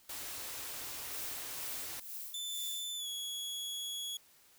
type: band-stop noise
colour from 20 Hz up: white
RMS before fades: -43 dBFS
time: 0.09-2 s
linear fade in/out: 5 ms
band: 150 to 230 Hz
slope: 96 dB/octave
type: noise with tremolo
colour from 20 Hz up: violet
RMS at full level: -43 dBFS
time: 1.11-2.92 s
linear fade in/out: 2 ms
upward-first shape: sine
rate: 2.1 Hz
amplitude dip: 80%
type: tone with pitch glide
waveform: sawtooth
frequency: 3520 to 3351 Hz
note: A7 to G#7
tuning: 0 to +15 cents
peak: -35 dBFS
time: 2.34-4.17 s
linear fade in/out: 2 ms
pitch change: -85 cents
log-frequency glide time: 2.97-3.07 s
effects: white hiss -64 dBFS RMS until 4.58 s